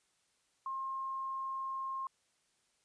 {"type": "tone", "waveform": "sine", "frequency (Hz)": 1067, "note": "C6", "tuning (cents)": 34, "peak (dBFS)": -36, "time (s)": [0.66, 2.07], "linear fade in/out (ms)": 2, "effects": ["white hiss -75 dBFS RMS until 2.84 s", "resampled to 22050 Hz"]}